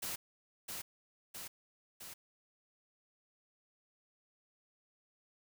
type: noise with echo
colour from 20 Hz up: white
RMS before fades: -40 dBFS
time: 0.02-0.16 s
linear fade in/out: 10 ms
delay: 660 ms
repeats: 3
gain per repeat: -3 dB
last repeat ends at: 2.14 s
effects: none